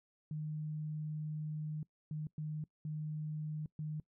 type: tone bursts at uneven times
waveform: sine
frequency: 153.2 Hz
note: D#3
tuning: 27 cents flat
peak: -37 dBFS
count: 5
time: 0.31-1.83 / 2.11-2.27 / 2.38-2.64 / 2.85-3.66 / 3.79-4 s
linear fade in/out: 2 ms
effects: noise-tail reverb RT60 0.1 s tail -22 dB re dry